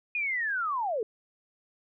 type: linear sweep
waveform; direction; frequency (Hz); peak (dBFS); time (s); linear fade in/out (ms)
sine; down; 2489 to 406; -27; 0.15-1.03; 2
effects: none